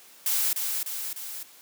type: noise with echo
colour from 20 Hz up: blue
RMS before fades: -25 dBFS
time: 0.26-0.53 s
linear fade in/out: 2 ms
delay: 300 ms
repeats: 3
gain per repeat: -4 dB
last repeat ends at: 1.43 s
effects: white hiss -52 dBFS RMS until 1.61 s + high-pass 200 Hz 12 dB/octave